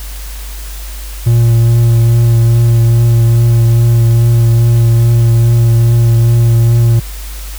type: tone with vibrato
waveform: triangle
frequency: 116.54 Hz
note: A#2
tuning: in tune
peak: -3 dBFS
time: 1.26-7 s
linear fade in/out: 10 ms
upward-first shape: triangle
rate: 2.4 Hz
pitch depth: 19 cents each way
effects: added 50 Hz sine -22 dBFS peak until 7.58 s + white hiss -31 dBFS RMS until 7.58 s